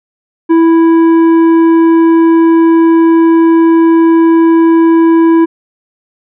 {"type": "tone with tanh clipping", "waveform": "sine", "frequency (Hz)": 329.6, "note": "E4", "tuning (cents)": 0, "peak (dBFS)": -5, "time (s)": [0.49, 5.46], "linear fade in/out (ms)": 20, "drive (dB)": 9, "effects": []}